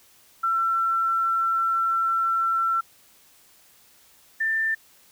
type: tone pair in turn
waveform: sine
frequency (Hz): 1347 / 1785.1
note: E6 / A6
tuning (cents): +37 / +25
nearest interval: perfect fourth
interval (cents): 488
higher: second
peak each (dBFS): -20 / -21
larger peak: first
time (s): 0.43-2.81 / 4.4-4.75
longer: first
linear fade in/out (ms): 10
effects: white hiss -56 dBFS RMS until 5.11 s